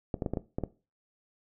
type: clicks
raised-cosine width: 2 ms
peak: -17 dBFS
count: 7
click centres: 0.142 / 0.222 / 0.262 / 0.336 / 0.372 / 0.585 / 0.637 s
effects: noise-tail reverb RT60 0.3 s tail -17 dB re dry